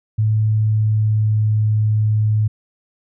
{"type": "tone with pitch glide", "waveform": "sine", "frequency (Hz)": [108.4, 107.46], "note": ["A2", "A2"], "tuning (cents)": [-25, -40], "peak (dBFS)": -13, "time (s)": [0.18, 2.48], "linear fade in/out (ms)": 10, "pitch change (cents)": -15, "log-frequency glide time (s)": [0.43, 1.43], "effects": []}